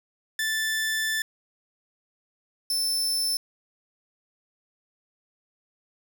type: tone pair in turn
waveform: sawtooth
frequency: 1760 / 5295 Hz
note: A6 / E8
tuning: 0 / +7 cents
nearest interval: octave + perfect fifth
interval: 1907 cents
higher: second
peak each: -21 dBFS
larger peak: neither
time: 0.39-1.22 / 2.7-3.37 s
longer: first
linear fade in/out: 2 ms
effects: 8-bit